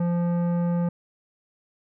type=tone with tanh clipping; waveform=sine; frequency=173.1 Hz; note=F3; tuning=15 cents flat; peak=-23 dBFS; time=0-0.89 s; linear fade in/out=5 ms; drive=13 dB; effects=none